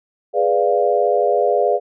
sine chord, G# diminished seventh, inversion none, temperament equal, 415.3 / 493.9 / 587.3 / 698.5 Hz, G#4 / B4 / D5 / F5, 0 / 0 / 0 / 0 cents, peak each -19 dBFS, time 0.33-1.8 s, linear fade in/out 50 ms, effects none

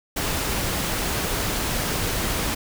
pink noise, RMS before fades -25 dBFS, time 0.16-2.55 s, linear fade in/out 10 ms, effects none

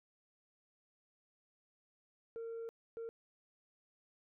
sine tone bursts at uneven times, 458.2 Hz, A#4, 30 cents flat, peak -39 dBFS, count 2, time 2.36-2.69 / 2.97-3.09 s, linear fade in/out 0 ms, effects tanh soft clip ceiling -40 dBFS

